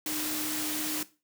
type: tone in noise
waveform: sine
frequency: 305.8 Hz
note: D#4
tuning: 30 cents flat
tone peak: -36 dBFS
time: 0.06-1.03 s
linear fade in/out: 2 ms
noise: white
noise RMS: -33 dBFS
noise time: 0.06-1.03 s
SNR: -6 dB
effects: noise-tail reverb RT60 0.3 s tail -17 dB re dry + high-pass 100 Hz 12 dB/octave